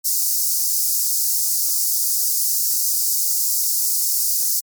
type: high-pass noise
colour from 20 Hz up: white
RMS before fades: -19 dBFS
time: 0.04-4.61 s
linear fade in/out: 20 ms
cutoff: 4900 Hz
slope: 48 dB/octave
effects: MP3 96 kbps